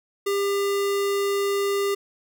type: tone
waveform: square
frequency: 400 Hz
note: G4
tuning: 35 cents sharp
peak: -22 dBFS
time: 0.26-1.95 s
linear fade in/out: 10 ms
effects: none

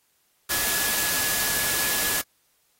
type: tone in noise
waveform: sine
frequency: 1695 Hz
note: G#6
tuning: 35 cents sharp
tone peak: -33 dBFS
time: 0.49-2.22 s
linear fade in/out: 20 ms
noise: white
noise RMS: -25 dBFS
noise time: 0.49-2.22 s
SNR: -11 dB
effects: white hiss -67 dBFS RMS until 2.79 s + AAC 48 kbps

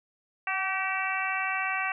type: harmonic tone with a mistuned harmonic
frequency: 383.8 Hz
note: G4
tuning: 37 cents flat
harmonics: 2 / 3 / 4 / 5 / 6 / 7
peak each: -34 / -34 / -34 / -34 / -34 / -34 dBFS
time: 0.47-1.92 s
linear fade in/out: 2 ms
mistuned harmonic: 2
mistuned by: -25 cents
effects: none

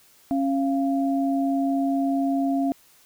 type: tone pair together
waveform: sine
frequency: 274 / 690.4 Hz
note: C#4 / F5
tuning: -20 / -20 cents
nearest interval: octave + major third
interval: 1600 cents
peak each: -21 / -27 dBFS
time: 0.31-2.72 s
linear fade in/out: 0 ms
effects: white hiss -56 dBFS RMS until 3.05 s

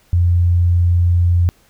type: tone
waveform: sine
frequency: 87.31 Hz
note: F2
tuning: in tune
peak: -10 dBFS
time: 0.13-1.49 s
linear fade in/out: 0 ms
effects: pink hiss -54 dBFS RMS until 1.69 s

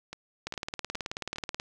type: two click trains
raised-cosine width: 0.2 ms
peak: -22 / -16 dBFS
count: 4 / 22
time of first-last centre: 0.13-1.36 / 0.47-1.599 s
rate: 2.44 / 18.6 Hz
effects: none

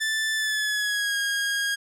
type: tone with pitch glide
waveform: sawtooth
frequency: 1760 to 1632.7 Hz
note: A6 to G#6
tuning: 0 to -30 cents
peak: -20 dBFS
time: 0-1.76 s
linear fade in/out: 20 ms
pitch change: -130 cents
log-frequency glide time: 0.35-1.17 s
effects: low-pass 11000 Hz 12 dB/octave

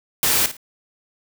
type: noise with echo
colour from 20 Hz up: white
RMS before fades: -18 dBFS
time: 0.23-0.46 s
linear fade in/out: 0 ms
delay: 54 ms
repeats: 2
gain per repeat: -12 dB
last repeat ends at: 0.568 s
effects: none

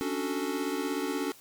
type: chord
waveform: square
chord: D major seventh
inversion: third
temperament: equal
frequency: 277.2 / 293.7 / 370 / 440 Hz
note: C#4 / D4 / F#4 / A4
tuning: 0 / 0 / 0 / 0 cents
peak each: -35 / -36 / -36 / -37 dBFS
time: 0.01-1.32 s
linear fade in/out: 0 ms
effects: white hiss -54 dBFS RMS until 1.4 s

